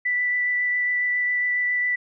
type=tone with vibrato; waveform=sine; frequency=1975.5 Hz; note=B6; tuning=in tune; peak=-20 dBFS; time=0.05-1.96 s; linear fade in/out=10 ms; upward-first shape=triangle; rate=7.3 Hz; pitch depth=10 cents each way; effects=none